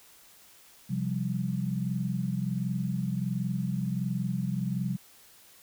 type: chord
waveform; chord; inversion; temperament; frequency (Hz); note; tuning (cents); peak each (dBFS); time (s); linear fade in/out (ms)
sine; C suspended fourth; none; equal; 130.81 / 174.61 / 196; C3 / F3 / G3; 0 / 0 / 0; -32; 0.89-4.97; 20
effects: white hiss -56 dBFS RMS until 5.62 s